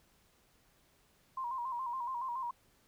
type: tone with vibrato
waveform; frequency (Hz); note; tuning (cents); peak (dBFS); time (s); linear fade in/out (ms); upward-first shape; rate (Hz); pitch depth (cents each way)
sine; 1000; B5; +21; -35; 1.37-2.51; 5; square; 7.1; 83
effects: pink hiss -69 dBFS RMS until 2.87 s